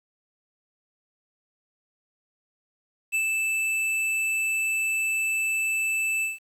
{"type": "tone with ADSR envelope", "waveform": "square", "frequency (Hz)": 2637, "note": "E7", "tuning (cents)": 0, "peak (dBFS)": -22, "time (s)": [3.12, 6.39], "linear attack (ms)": 27, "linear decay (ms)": 80, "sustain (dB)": -2, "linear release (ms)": 160, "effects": ["low-pass 12000 Hz 12 dB/octave", "9-bit"]}